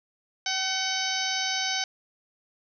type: harmonic tone with a mistuned harmonic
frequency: 762 Hz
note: G5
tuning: 49 cents flat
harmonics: 1 / 2 / 3 / 4 / 5 / 6 / 7 / 8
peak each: -34 / -34 / -34 / -34 / -34 / -34 / -34 / -34 dBFS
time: 0.46-1.84 s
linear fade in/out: 2 ms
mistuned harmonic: 3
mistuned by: -41 cents
effects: none

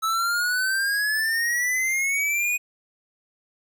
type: exponential sweep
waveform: square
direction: up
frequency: 1300 to 2489 Hz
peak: -22 dBFS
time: 0.02-2.58 s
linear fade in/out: 20 ms
effects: 10-bit

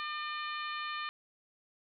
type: harmonic tone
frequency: 602 Hz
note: D5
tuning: 43 cents sharp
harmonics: 2 / 3 / 4 / 5 / 6 / 7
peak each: -38 / -42 / -44 / -46 / -48 / -49 dBFS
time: 0-1.09 s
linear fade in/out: 0 ms
effects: none

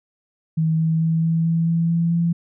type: tone with pitch steps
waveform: sine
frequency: 160 / 161.3 / 162.61 / 163.93 / 165.26 / 166.6 / 167.95 / 169.32 Hz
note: D#3 / E3 / E3 / E3 / E3 / E3 / E3 / E3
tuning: +49 / -37 / -23 / -9 / +5 / +19 / +33 / +47 cents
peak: -16 dBFS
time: 0.57-2.33 s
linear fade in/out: 10 ms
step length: 220 ms
effects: none

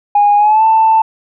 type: tone with pitch glide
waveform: sine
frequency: 822 to 886.1 Hz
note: G#5 to A5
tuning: -18 to +12 cents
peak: -5 dBFS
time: 0.15-1.02 s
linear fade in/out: 5 ms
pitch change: +130 cents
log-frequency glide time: 0.37-0.64 s
effects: tanh soft clip ceiling -2 dBFS

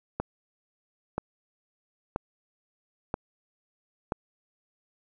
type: click train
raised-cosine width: 1 ms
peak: -14 dBFS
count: 5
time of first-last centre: 0.2-4.122 s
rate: 1.02 Hz
effects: none

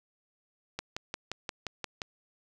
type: click train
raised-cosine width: 0.2 ms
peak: -17 dBFS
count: 8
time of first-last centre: 0.79-2.018 s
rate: 5.7 Hz
effects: none

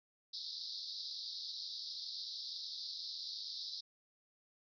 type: band-pass noise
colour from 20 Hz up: white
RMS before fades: -45 dBFS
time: 0.33-3.81 s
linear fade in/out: 10 ms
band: 3700 to 5200 Hz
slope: 96 dB/octave
effects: none

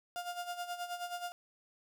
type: tone with tremolo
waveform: 35% pulse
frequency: 705 Hz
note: F5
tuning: 16 cents sharp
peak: -34 dBFS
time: 0.16-1.32 s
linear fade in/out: 0 ms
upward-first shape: sine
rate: 9.4 Hz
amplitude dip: 70%
effects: none

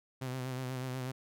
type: tone with vibrato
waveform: sawtooth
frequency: 128.7 Hz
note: C3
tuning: 28 cents flat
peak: -32 dBFS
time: 0.21-1.12 s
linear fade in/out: 10 ms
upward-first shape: sine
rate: 8.2 Hz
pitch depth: 40 cents each way
effects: none

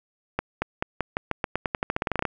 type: accelerating click train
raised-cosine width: 0.5 ms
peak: -9 dBFS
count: 20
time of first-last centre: 0.39-2.252 s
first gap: 230 ms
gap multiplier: 0.89
effects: none

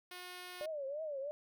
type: tone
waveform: 5% pulse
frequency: 360.5 Hz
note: F#4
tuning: 45 cents flat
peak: -35 dBFS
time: 0.11-0.66 s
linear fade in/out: 5 ms
type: tone with vibrato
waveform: sine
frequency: 585 Hz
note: D5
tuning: 7 cents flat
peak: -38 dBFS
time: 0.61-1.31 s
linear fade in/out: 0 ms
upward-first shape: triangle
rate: 3 Hz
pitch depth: 180 cents each way
effects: none

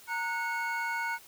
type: tone cluster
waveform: triangle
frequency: 925 / 1467 / 2195 Hz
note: A#5 / F#6 / C#7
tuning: -14 / -15 / -18 cents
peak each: -32 / -32 / -35 dBFS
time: 0.07-1.19 s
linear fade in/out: 50 ms
effects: white hiss -54 dBFS RMS until 1.27 s

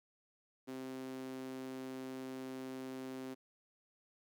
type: tone with high-pass filter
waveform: sawtooth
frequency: 130.81 Hz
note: C3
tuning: in tune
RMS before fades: -45 dBFS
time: 0.67-3.35 s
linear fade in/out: 20 ms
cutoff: 300 Hz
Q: 4.4
effects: none

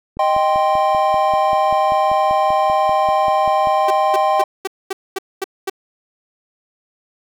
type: click train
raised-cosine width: 3 ms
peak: -20 dBFS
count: 19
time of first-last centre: 0.17-3.672 s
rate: 5.14 Hz
type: chord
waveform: triangle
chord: C minor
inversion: first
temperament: equal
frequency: 622.3 / 784 / 1046.5 Hz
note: Eb5 / G5 / C6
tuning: 0 / 0 / 0 cents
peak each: -16 / -14 / -17 dBFS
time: 0.19-4.44 s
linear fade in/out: 5 ms
type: tone bursts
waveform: sawtooth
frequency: 384.7 Hz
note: G4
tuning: 33 cents flat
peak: -15 dBFS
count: 8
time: 3.88-5.698 s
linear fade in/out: 5 ms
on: 26 ms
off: 230 ms
effects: none

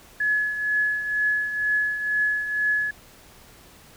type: tone with tremolo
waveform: sine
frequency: 1700 Hz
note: G#6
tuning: 40 cents sharp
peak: -18 dBFS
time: 0.2-2.91 s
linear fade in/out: 5 ms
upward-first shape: triangle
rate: 2.1 Hz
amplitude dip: 65%
effects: pink hiss -50 dBFS RMS until 3.96 s

